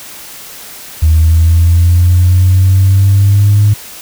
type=linear sweep; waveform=sine; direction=up; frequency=78.2 to 104.5 Hz; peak=-3 dBFS; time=1.02-3.74 s; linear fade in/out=10 ms; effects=tanh soft clip ceiling 0 dBFS + white hiss -30 dBFS RMS until 4.01 s